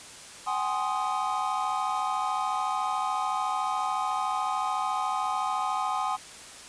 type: chord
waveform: triangle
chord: Ab dominant seventh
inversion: third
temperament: equal with one note detuned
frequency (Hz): 756.8 / 830.6 / 1046.5 / 1244.5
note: Gb5 / Ab5 / C6 / Eb6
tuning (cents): +39 / 0 / 0 / 0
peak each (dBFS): -30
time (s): 0.46-6.17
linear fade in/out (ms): 20
effects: white hiss -45 dBFS RMS until 6.68 s + resampled to 22050 Hz